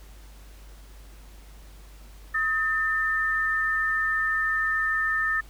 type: tone pair together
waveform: sine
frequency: 1268 / 1793.2 Hz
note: D#6 / A6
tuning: +32 / +32 cents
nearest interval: tritone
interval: 600 cents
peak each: -29 / -23 dBFS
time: 2.34-5.41 s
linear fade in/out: 10 ms
effects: added 50 Hz sine -44 dBFS peak until 5.49 s + pink hiss -54 dBFS RMS until 5.49 s